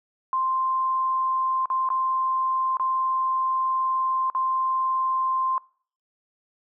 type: tone with dropouts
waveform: sine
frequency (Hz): 1046.5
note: C6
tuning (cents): 0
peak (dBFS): -21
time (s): 0.33-5.58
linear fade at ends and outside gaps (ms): 1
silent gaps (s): 1.657-1.701 / 1.889-1.902 / 2.77-2.797 / 4.3-4.349
effects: noise-tail reverb RT60 0.5 s tail -24 dB re dry